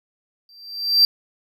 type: tone with exponential growth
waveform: triangle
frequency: 4699 Hz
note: D8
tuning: in tune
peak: -7 dBFS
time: 0.49-1.05 s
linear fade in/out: 1 ms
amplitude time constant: 120 ms
effects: none